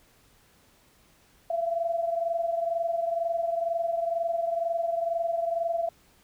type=tone pair together; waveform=sine; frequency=670.9 / 693 Hz; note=E5 / F5; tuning=+30 / -14 cents; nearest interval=minor second; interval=56 cents; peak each=-26 / -32 dBFS; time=1.5-5.89 s; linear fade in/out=5 ms; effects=pink hiss -61 dBFS RMS until 6.23 s